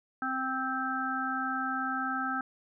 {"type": "harmonic tone", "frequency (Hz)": 261.6, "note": "C4", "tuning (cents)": 0, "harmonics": [1, 3, 5, 6], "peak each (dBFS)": [-36, -37, -33, -35], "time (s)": [0.22, 2.41], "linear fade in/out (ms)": 2, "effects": []}